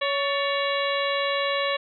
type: harmonic tone with a mistuned harmonic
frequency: 560 Hz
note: C#5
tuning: 18 cents sharp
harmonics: 1 / 2 / 3 / 4 / 5 / 6 / 7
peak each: -26 / -29 / -31 / -32 / -33 / -34 / -34 dBFS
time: 0.01-1.77 s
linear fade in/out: 10 ms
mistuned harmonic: 3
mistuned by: +78 cents
effects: none